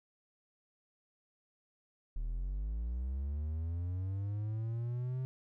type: linear sweep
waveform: triangle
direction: up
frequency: 36.71 to 130.81 Hz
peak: -32 dBFS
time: 2.16-5.25 s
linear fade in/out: 0 ms
effects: none